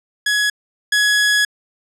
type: tone pair in turn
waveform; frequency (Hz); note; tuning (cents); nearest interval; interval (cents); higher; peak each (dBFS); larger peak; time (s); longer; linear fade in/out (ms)
sawtooth; 1680 / 1680; G#6 / G#6; +19 / +19; unison; 0; neither; -11 / -9; second; 0.26-0.5 / 0.92-1.45; second; 5
effects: low-pass 10000 Hz 12 dB/octave